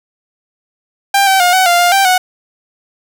sawtooth tone with pitch steps, 793 / 770 / 713 / 751 / 697 / 704 / 783 / 737 Hz, G5 / G5 / F5 / F#5 / F5 / F5 / G5 / F#5, +20 / -31 / +36 / +26 / -4 / +14 / -2 / -7 cents, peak -4 dBFS, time 1.14-2.18 s, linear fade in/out 5 ms, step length 130 ms, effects none

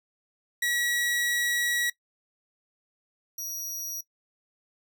sawtooth tone pair in turn, 1923 / 5762 Hz, B6 / F#8, -47 / -47 cents, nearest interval octave + perfect fifth, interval 1900 cents, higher second, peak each -21 / -29 dBFS, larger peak first, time 0.62-1.9 / 3.38-4.01 s, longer first, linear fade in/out 5 ms, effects noise-tail reverb RT60 0.1 s tail -21 dB re dry

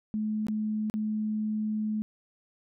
sine tone with dropouts, 214.6 Hz, A3, 43 cents flat, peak -27 dBFS, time 0.14-2.02 s, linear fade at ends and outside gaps 0 ms, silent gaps 0.468-0.484 / 0.899-0.94 s, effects none

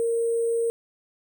sine tone with sample-and-hold, 463.1 Hz, A#4, 11 cents flat, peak -21 dBFS, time 0-0.7 s, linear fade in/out 0 ms, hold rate 8820 Hz, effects none

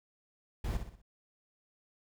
brown noise with echo, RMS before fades -34 dBFS, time 0.64-0.77 s, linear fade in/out 5 ms, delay 62 ms, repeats 4, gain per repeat -7 dB, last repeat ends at 1.018 s, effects none

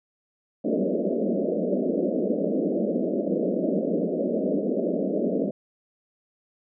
pink band-pass noise, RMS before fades -25 dBFS, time 0.64-5.51 s, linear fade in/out 10 ms, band 180 to 630 Hz, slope 96 dB/octave, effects none

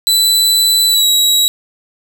sawtooth tone with pitch glide, 3987 to 3865 Hz, B7 to B7, +16 to -38 cents, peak -6 dBFS, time 0.07-1.48 s, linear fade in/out 0 ms, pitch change -54 cents, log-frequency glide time 0.88-1.06 s, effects 8-bit

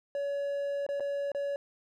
triangle tone with dropouts, 565 Hz, C#5, 33 cents sharp, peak -28 dBFS, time 0.15-1.56 s, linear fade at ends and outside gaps 1 ms, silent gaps 0.865-0.889 / 0.998-1.005 / 1.318-1.348 s, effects none

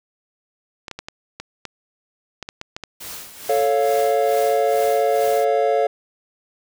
clicks, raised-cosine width 0.2 ms, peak -14 dBFS, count 11, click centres 0.882 / 0.913 / 0.99 / 1.085 / 1.4 / 1.653 / 2.427 / 2.489 / 2.614 / 2.765 / 2.837 s
white noise with tremolo, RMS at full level -33 dBFS, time 3-5.45 s, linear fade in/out 10 ms, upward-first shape sine, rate 2.3 Hz, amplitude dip 65%
triangle chord, A augmented, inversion none, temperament equal, 440 / 554.4 / 698.5 Hz, A4 / C#5 / E#5, 0 / 0 / 0 cents, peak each -18 dBFS, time 3.49-5.87 s, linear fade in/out 5 ms
effects none

